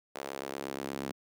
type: tone with high-pass filter sweep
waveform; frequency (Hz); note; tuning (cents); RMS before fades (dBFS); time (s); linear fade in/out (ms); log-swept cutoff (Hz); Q
sawtooth; 68.4; C#2; -23; -39; 0.15-1.12; 5; 530 to 240; 1.3
effects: none